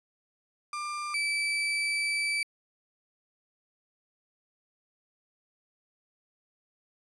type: tone pair in turn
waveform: 35% pulse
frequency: 1192 / 2313 Hz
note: D6 / D7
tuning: +25 / -27 cents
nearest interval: major seventh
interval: 1148 cents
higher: second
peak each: -31 / -25 dBFS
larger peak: second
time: 0.73-1.14 / 1.14-2.43 s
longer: second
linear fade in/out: 2 ms
effects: resampled to 24000 Hz